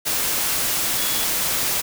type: tone in noise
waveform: sine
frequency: 3384 Hz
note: G#7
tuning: 32 cents sharp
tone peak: -31 dBFS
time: 0.97-1.26 s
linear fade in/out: 20 ms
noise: white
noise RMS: -22 dBFS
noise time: 0.05-1.82 s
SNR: -12 dB
effects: none